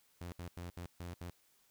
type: tone bursts at uneven times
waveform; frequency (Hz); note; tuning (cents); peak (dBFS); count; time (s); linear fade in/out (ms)
sawtooth; 87.4; F2; +2; -39; 6; 0.21-0.32 / 0.39-0.48 / 0.57-0.7 / 0.77-0.86 / 1-1.14 / 1.21-1.3; 0
effects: white hiss -71 dBFS RMS until 1.7 s